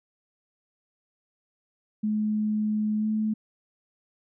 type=tone with pitch glide; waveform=sine; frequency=213.2 to 216.2 Hz; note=G#3 to A3; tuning=+46 to -30 cents; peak=-23 dBFS; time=2.03-3.34 s; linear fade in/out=10 ms; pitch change=+24 cents; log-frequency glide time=2.98-3.07 s; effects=none